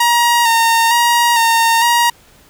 sawtooth tone with vibrato, 932.3 Hz, A#5, in tune, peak -6 dBFS, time 0-2.1 s, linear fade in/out 5 ms, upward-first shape square, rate 1.1 Hz, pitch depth 29 cents each way, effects pink hiss -47 dBFS RMS until 2.49 s

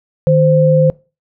sine tone pair together, 154.6 / 520 Hz, D#3 / C5, -11 / -11 cents, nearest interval octave + major sixth, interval 2100 cents, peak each -10 dBFS, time 0.27-0.9 s, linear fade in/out 0 ms, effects noise-tail reverb RT60 0.3 s tail -23 dB re dry

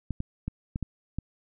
clicks, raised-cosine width 5 ms, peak -18 dBFS, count 6, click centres 0.107 / 0.204 / 0.48 / 0.759 / 0.827 / 1.186 s, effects none

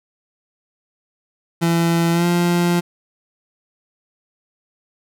30% pulse tone with pitch glide, 168.1 to 173.93 Hz, E3 to F3, +34 to -7 cents, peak -12 dBFS, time 1.61-2.81 s, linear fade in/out 20 ms, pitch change +59 cents, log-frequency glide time 2.12-2.26 s, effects none

